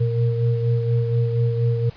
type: tone cluster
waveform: sine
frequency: 118.9 / 123.1 / 464.3 Hz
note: A#2 / B2 / A#4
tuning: +35 / -5 / -7 cents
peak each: -18 / -27 / -26 dBFS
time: 0-1.9 s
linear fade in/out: 10 ms
effects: pink hiss -47 dBFS RMS until 1.96 s + resampled to 11025 Hz